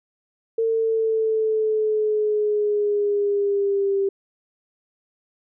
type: linear sweep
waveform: sine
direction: down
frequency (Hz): 453.2 to 392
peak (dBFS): -18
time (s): 0.58-4.09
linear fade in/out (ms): 5
effects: none